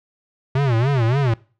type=tone with vibrato; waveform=square; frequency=126.6 Hz; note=B2; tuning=43 cents sharp; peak=-16 dBFS; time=0.55-1.34 s; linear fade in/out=5 ms; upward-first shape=sine; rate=3.5 Hz; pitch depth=210 cents each way; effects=noise-tail reverb RT60 0.4 s tail -23 dB re dry + low-pass 3000 Hz 12 dB/octave